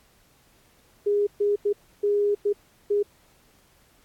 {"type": "tone bursts at uneven times", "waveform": "sine", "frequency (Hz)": 410, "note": "G#4", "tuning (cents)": -22, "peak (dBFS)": -19, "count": 6, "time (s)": [[1.06, 1.27], [1.4, 1.56], [1.65, 1.73], [2.03, 2.35], [2.45, 2.53], [2.9, 3.03]], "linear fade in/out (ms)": 10, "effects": ["pink hiss -60 dBFS RMS until 4.04 s", "AAC 64 kbps"]}